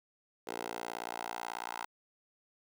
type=tone with high-pass filter sweep; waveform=10% pulse; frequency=58.27 Hz; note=A#1; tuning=in tune; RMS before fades=-41 dBFS; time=0.47-1.86 s; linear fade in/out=5 ms; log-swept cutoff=490 to 950 Hz; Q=2.2; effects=none